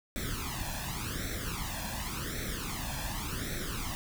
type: noise with flanger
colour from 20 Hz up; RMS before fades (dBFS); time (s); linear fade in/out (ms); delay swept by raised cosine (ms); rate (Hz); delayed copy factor
pink; -36; 0.16-3.95; 0; 0.51 to 1.2; 0.89; +0.8
effects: none